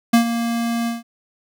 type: tone with ADSR envelope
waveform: square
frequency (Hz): 233.1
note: A#3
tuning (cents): 0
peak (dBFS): -9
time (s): 0.13-1.03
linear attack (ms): 9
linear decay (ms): 100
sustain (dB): -11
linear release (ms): 160
effects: none